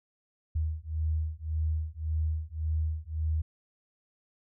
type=beating tone pair; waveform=sine; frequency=77.78 / 79.58 Hz; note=D#2 / D#2; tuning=0 / +40 cents; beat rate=1.8 Hz; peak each=-31 dBFS; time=0.55-3.42 s; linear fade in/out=10 ms; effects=none